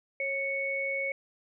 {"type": "tone pair together", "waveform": "sine", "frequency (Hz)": [547.3, 2217], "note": ["C#5", "C#7"], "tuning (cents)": [-22, 0], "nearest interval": "2 octaves", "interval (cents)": 2422, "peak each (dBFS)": [-34, -30], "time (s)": [0.2, 1.12], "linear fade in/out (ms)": 2, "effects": []}